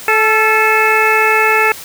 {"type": "harmonic tone with a mistuned harmonic", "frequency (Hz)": 435.1, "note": "A4", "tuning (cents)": -19, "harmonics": [1, 2, 3, 4, 5, 6], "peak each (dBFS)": [-16, -16, -16, -16, -16, -16], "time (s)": [0.08, 1.72], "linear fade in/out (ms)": 2, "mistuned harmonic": 3, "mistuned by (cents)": 43, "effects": ["white hiss -31 dBFS RMS until 1.84 s"]}